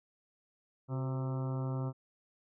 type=harmonic tone with a mistuned harmonic; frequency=131.9 Hz; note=C3; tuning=14 cents sharp; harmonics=1 / 2 / 3 / 4 / 5 / 6 / 7 / 8 / 9 / 10; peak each=-33 / -42 / -46 / -47 / -50 / -54 / -51 / -55 / -53 / -54 dBFS; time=0.88-1.93 s; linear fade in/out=50 ms; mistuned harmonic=3; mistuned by=-57 cents; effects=none